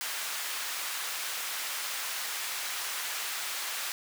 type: high-pass noise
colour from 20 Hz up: pink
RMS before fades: -35 dBFS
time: 0.01-3.92 s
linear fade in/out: 0 ms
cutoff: 1300 Hz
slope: 12 dB/octave
effects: none